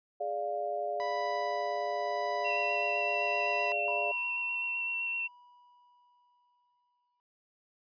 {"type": "chord", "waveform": "sine", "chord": "D diminished", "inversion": "second", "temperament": "equal", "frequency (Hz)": [415.3, 587.3, 698.5], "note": ["Ab4", "D5", "F5"], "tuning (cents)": [0, 0, 0], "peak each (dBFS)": [-39, -35, -34], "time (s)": [0.2, 4.12], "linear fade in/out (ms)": 10}
{"type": "tone with tremolo", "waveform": "30% pulse", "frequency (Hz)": 987.8, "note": "B5", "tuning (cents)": 0, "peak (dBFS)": -32, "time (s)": [1, 3.72], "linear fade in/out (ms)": 0, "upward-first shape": "sine", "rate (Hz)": 0.88, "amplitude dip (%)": 35}
{"type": "tone with vibrato", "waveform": "sine", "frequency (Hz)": 2715, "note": "F7", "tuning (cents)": -50, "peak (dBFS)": -31, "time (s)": [2.44, 5.28], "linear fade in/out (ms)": 20, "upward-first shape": "square", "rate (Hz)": 7.8, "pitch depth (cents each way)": 10}
{"type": "tone with exponential decay", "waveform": "triangle", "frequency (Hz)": 977, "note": "B5", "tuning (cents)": -19, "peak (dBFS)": -35, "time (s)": [3.88, 7.2], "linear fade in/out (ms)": 0, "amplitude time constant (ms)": 720}
{"effects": ["resampled to 11025 Hz"]}